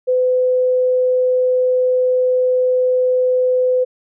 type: tone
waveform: sine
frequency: 506 Hz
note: B4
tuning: 42 cents sharp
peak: -12 dBFS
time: 0.07-3.85 s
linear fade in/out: 20 ms
effects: none